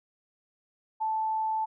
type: tone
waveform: sine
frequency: 877 Hz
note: A5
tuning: 6 cents flat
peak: -26 dBFS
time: 1-1.66 s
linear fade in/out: 20 ms
effects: none